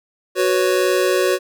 square chord, F# suspended fourth, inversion none, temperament just, 370 / 493.3 / 555 Hz, F#4 / B4 / C#5, 0 / -2 / +2 cents, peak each -18 / -22 / -21 dBFS, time 0.35-1.39 s, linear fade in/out 50 ms, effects none

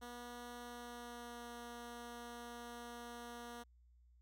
10% pulse tone with pitch glide, 241.5 to 238.2 Hz, B3 to A#3, -39 to +38 cents, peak -40 dBFS, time 0.01-3.64 s, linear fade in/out 20 ms, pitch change -23 cents, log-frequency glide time 0.58-1.5 s, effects added 60 Hz sine -64 dBFS peak until 4.21 s

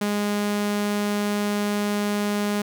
sawtooth tone, 206.2 Hz, G#3, 12 cents flat, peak -18 dBFS, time 0.01-2.62 s, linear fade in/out 5 ms, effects none

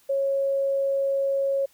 sine tone, 549 Hz, C#5, 17 cents flat, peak -21 dBFS, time 0.09-1.66 s, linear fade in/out 10 ms, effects white hiss -60 dBFS RMS until 1.73 s

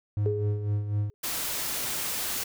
triangle tone with tremolo, 103.83 Hz, G#2, in tune, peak -21 dBFS, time 0.17-1.1 s, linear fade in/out 0 ms, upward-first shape sine, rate 4 Hz, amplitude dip 60%
sine tone with exponential decay, 417 Hz, G#4, 7 cents sharp, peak -24 dBFS, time 0.26-1.14 s, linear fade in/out 0 ms, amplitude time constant 190 ms
white noise, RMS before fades -31 dBFS, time 1.23-2.44 s, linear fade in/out 10 ms
effects none

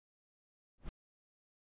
brown noise with exponential growth, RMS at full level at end -36 dBFS, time 0.78-0.89 s, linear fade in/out 0 ms, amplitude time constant 23 ms, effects resampled to 8000 Hz

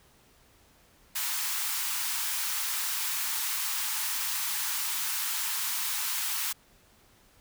white high-pass noise, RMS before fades -31 dBFS, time 1.15-6.53 s, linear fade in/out 10 ms, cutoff 820 Hz, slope 96 dB/octave, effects pink hiss -61 dBFS RMS until 7.4 s

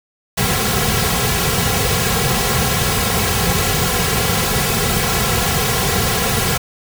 pink noise with comb filter, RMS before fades -17 dBFS, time 0.37-6.58 s, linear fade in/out 10 ms, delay 3.3 ms, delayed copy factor -0.95, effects none

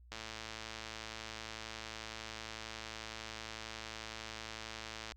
click train, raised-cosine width 0.2 ms, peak -26 dBFS, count 556, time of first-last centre 0.12-5.12 s, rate 111 Hz, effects added 60 Hz sine -56 dBFS peak until 5.16 s + Opus 48 kbps

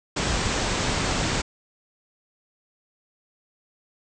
pink low-pass noise, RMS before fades -25 dBFS, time 0.16-1.42 s, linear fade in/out 10 ms, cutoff 8200 Hz, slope 96 dB/octave, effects none

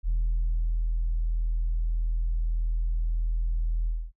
sine tone with ADSR envelope, 40.82 Hz, E1, 16 cents flat, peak -20 dBFS, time 0.03-4.12 s, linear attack 53 ms, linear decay 800 ms, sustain -2 dB, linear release 250 ms, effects noise-tail reverb RT60 0.1 s tail -23 dB re dry + tanh soft clip ceiling -20 dBFS

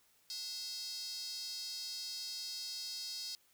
square tone with high-pass filter, 293.7 Hz, D4, in tune, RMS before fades -43 dBFS, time 0.3-3.35 s, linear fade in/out 0 ms, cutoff 4700 Hz, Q 6.6, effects white hiss -70 dBFS RMS until 3.53 s

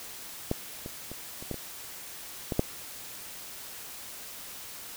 clicks, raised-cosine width 2 ms, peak -13 / -24 / -26 / -28 / -19 / -24 / -16 / -9 dBFS, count 8, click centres 0.514 / 0.861 / 1.116 / 1.425 / 1.513 / 1.543 / 2.522 / 2.594 s, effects white hiss -43 dBFS RMS until 4.96 s

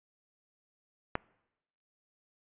click, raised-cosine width 0.5 ms, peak -14 dBFS, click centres 1.154 s, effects noise-tail reverb RT60 0.9 s tail -24 dB re dry + resampled to 8000 Hz

